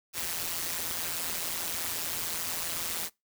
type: noise with amplitude modulation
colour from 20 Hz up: white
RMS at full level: -30 dBFS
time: 0.13-3.1 s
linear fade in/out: 50 ms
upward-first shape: sine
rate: 168 Hz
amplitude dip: 80%
effects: noise-tail reverb RT60 0.2 s tail -23 dB re dry